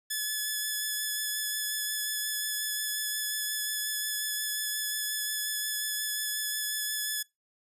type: tone with vibrato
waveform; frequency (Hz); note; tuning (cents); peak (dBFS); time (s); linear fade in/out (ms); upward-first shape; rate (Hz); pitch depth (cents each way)
5% pulse; 1718; A6; -42; -19; 0.1-7.23; 10; sine; 5.6; 13
effects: noise-tail reverb RT60 0.2 s tail -24 dB re dry + resampled to 32000 Hz